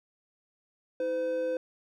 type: tone pair together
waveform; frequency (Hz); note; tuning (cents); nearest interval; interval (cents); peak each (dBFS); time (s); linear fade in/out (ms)
triangle; 321.3 / 510; E4 / C5; -44 / -44; minor sixth; 800; -36 / -26; 1-1.57; 2
effects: none